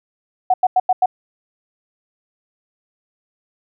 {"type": "tone bursts", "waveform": "sine", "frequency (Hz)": 740, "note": "F#5", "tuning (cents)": 0, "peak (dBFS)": -10, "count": 5, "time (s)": [0.5, 1.059], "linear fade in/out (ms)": 5, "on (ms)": 39, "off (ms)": 91, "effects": []}